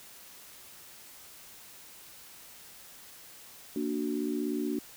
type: chord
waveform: sine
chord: Bb augmented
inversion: none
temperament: equal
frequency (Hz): 233.1 / 293.7 / 370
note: Bb3 / D4 / F#4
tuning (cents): 0 / 0 / 0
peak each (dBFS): -34 / -32 / -35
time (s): 3.76-4.79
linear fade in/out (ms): 2
effects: white hiss -51 dBFS RMS until 4.96 s